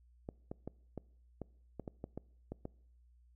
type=clicks; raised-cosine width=2 ms; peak=-28 dBFS; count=11; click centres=0.289 / 0.515 / 0.676 / 0.977 / 1.417 / 1.797 / 1.878 / 2.041 / 2.176 / 2.52 / 2.654 s; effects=noise-tail reverb RT60 0.7 s tail -24 dB re dry + added 60 Hz sine -62 dBFS peak until 3.35 s